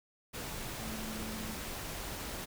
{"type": "tone in noise", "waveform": "sine", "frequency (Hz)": 218.4, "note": "A3", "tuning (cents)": -13, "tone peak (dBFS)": -42, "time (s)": [0.81, 1.56], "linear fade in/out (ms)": 20, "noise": "pink", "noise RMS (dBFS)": -41, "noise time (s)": [0.33, 2.46], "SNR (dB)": -4, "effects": []}